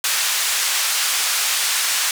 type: band-pass noise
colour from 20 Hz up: white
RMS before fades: -20 dBFS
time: 0.04-2.11 s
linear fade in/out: 2 ms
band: 1100 to 8800 Hz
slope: 12 dB/octave
effects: none